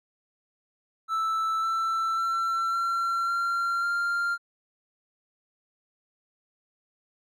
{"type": "tone with pitch steps", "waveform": "triangle", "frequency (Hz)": [1318.5, 1333.1, 1347.8, 1362.6, 1377.7, 1392.9], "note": ["E6", "E6", "E6", "F6", "F6", "F6"], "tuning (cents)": [0, 19, 38, -43, -24, -5], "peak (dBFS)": -22, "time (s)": [1.08, 4.38], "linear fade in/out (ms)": 50, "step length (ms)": 550, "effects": ["MP3 96 kbps"]}